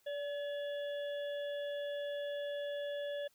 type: harmonic tone with a mistuned harmonic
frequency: 569 Hz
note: C#5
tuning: 45 cents sharp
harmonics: 1 / 3 / 5 / 6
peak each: -37 / -49 / -57 / -51 dBFS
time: 0.06-3.28 s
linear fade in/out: 10 ms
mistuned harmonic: 1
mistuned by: +22 cents
effects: white hiss -72 dBFS RMS until 3.34 s